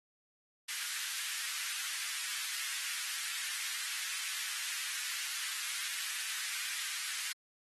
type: high-pass noise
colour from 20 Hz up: pink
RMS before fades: -39 dBFS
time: 0.68-7.33 s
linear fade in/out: 10 ms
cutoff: 1600 Hz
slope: 24 dB/octave
effects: AAC 32 kbps